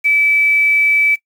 sine tone with quantisation, 2305 Hz, D7, 33 cents flat, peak -10 dBFS, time 0.04-1.16 s, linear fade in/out 20 ms, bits 6, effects noise-tail reverb RT60 0.1 s tail -18 dB re dry

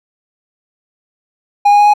triangle tone with pitch steps, 817 / 822.2 / 827.4 / 832.7 Hz, G#5 / G#5 / G#5 / G#5, -29 / -18 / -7 / +4 cents, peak -3 dBFS, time 1.65-1.938 s, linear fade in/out 10 ms, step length 72 ms, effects none

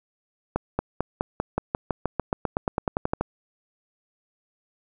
accelerating click train, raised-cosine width 1 ms, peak -9 dBFS, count 20, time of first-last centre 0.56-3.21 s, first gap 230 ms, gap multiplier 0.94, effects none

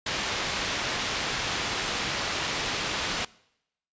white low-pass noise, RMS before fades -30 dBFS, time 0.06-3.25 s, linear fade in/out 5 ms, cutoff 4100 Hz, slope 12 dB/octave, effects noise-tail reverb RT60 0.8 s tail -23 dB re dry + resampled to 16000 Hz

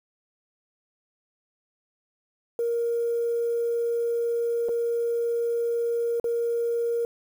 sine tone with dropouts, 469 Hz, A#4, 11 cents sharp, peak -22 dBFS, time 2.59-7.05 s, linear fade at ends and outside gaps 1 ms, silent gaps 4.686-4.691 / 6.199-6.242 s, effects tanh soft clip ceiling -18 dBFS + 8-bit

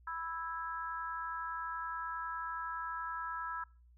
harmonic tone, 329.6 Hz, E4, in tune, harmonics 3 / 4 / 5, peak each -42 / -40 / -44 dBFS, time 0.07-3.64 s, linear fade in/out 5 ms, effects noise-tail reverb RT60 0.4 s tail -26 dB re dry + added 60 Hz sine -59 dBFS peak until 3.97 s

